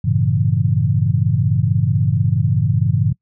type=chord; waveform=sine; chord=G diminished seventh; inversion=none; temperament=equal with one note detuned; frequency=98 / 114.14 / 138.59 / 164.81 Hz; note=G2 / Bb2 / Db3 / Fb3; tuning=0 / -36 / 0 / 0 cents; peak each=-19 / -18 / -18 / -21 dBFS; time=0.04-3.13 s; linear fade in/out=10 ms; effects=noise-tail reverb RT60 0.1 s tail -23 dB re dry